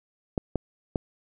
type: clicks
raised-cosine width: 2 ms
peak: -12 dBFS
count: 3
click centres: 0.378 / 0.557 / 0.958 s
effects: none